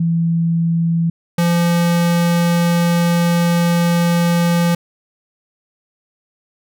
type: tone pair in turn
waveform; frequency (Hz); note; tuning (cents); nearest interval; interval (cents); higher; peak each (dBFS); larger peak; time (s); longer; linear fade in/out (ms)
sine / square; 166.8 / 171.59; E3 / F3; +21 / -30; unison; 49; second; -13; neither; 0-1.1 / 1.38-4.75; second; 5
effects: none